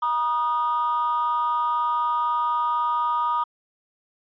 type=ring-modulated tone; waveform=triangle; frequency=1093 Hz; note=C#6; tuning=25 cents flat; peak=-14 dBFS; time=0.02-3.44 s; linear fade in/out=10 ms; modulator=138 Hz; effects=tanh soft clip ceiling -16 dBFS + resampled to 11025 Hz